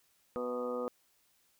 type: harmonic tone with a mistuned harmonic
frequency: 123.47 Hz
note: B2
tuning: in tune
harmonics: 2 / 3 / 4 / 5 / 6 / 7 / 8 / 9 / 10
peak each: -41 / -45 / -35 / -49 / -51 / -52 / -53 / -51 / -43 dBFS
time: 0.36-0.88 s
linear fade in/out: 0 ms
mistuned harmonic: 5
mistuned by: +48 cents
effects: white hiss -71 dBFS RMS until 1.59 s